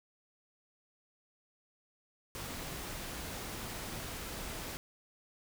pink noise, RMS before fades -42 dBFS, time 2.35-4.77 s, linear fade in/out 0 ms, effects none

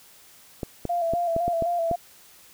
clicks, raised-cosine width 2 ms, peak -15 dBFS, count 7, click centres 0.632 / 0.853 / 1.136 / 1.364 / 1.48 / 1.623 / 1.913 s
sine tone with vibrato, 681 Hz, F5, 44 cents flat, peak -22 dBFS, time 0.89-1.96 s, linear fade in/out 10 ms, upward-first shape square, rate 3.9 Hz, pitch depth 39 cents each way
effects white hiss -52 dBFS RMS until 2.53 s

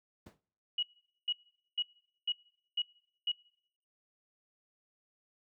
brown noise with exponential decay, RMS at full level -40 dBFS, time 0.26-0.41 s, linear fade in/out 5 ms, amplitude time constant 31 ms
sine tone bursts, 2912 Hz, F#7, 28 cents flat, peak -29 dBFS, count 6, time 0.78-3.318 s, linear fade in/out 5 ms, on 48 ms, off 450 ms
effects noise-tail reverb RT60 0.7 s tail -25 dB re dry + high-pass 150 Hz 12 dB/octave

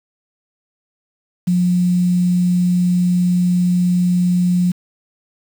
sine tone with quantisation, 178.5 Hz, F3, 38 cents sharp, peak -12 dBFS, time 1.47-4.72 s, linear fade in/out 10 ms, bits 6, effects none

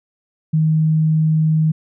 sine tone, 157.2 Hz, D#3, 18 cents sharp, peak -12 dBFS, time 0.53-1.72 s, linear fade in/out 10 ms, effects none

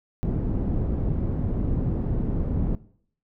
pink low-pass noise, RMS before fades -25 dBFS, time 0.23-2.75 s, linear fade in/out 0 ms, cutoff 280 Hz, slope 12 dB/octave, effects noise-tail reverb RT60 0.6 s tail -19 dB re dry

